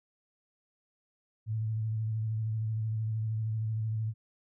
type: tone with vibrato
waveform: sine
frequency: 110 Hz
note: A2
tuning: in tune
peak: -29 dBFS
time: 1.46-4.14 s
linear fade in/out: 50 ms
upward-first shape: square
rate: 13 Hz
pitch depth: 24 cents each way
effects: none